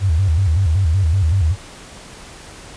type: tone with vibrato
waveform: sine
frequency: 87.6 Hz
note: F2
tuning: 6 cents sharp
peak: -12 dBFS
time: 0-1.56 s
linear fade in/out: 50 ms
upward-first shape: square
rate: 5.3 Hz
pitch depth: 180 cents each way
effects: pink hiss -38 dBFS RMS until 2.76 s + resampled to 22050 Hz